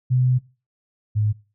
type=tone pair in turn; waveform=sine; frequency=126.8 / 106.02 Hz; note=B2 / G#2; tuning=+46 / +36 cents; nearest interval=minor third; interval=310 cents; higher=first; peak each=-15 / -17 dBFS; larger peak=first; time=0.1-0.39 / 1.15-1.33 s; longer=first; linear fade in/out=20 ms; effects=noise-tail reverb RT60 0.3 s tail -19 dB re dry